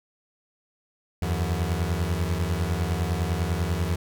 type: beating tone pair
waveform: 30% pulse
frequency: 80.6 / 90.6 Hz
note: E2 / F#2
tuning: -38 / -36 cents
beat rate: 10 Hz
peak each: -24 dBFS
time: 1.22-3.96 s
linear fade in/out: 5 ms
effects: none